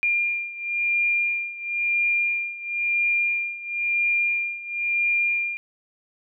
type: beating tone pair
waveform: sine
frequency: 2401 / 2401.98 Hz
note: D7 / D7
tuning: +38 / +38 cents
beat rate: 0.98 Hz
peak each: -23 / -26 dBFS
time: 0.03-5.57 s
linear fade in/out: 0 ms
effects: none